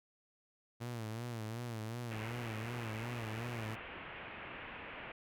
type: tone with vibrato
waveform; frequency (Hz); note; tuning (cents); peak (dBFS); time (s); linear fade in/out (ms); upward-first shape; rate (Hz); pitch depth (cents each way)
sawtooth; 114.9; A#2; -25; -36; 0.8-3.76; 20; sine; 2.7; 100
type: low-pass noise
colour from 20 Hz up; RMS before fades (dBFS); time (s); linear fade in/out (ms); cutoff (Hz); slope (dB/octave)
white; -48; 2.11-5.12; 5; 2800; 48
effects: none